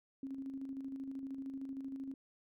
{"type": "tone with tremolo", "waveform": "sine", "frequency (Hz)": 270, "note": "C#4", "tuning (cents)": -45, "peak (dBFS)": -39, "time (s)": [0.23, 2.14], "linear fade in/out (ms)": 2, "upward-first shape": "square", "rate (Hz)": 13, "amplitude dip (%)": 40, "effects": []}